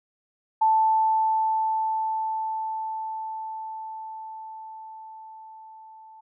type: tone with level ramp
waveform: sine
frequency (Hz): 880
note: A5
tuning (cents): 0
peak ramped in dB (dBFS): -16 to -45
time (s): 0.61-6.21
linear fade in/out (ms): 10
effects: none